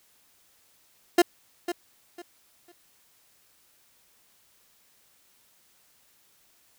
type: tone with echo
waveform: 30% pulse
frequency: 349.2 Hz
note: F4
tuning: in tune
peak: -12 dBFS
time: 1.18-1.22 s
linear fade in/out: 5 ms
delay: 500 ms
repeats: 3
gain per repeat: -12 dB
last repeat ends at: 2.72 s
effects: white hiss -63 dBFS RMS until 6.78 s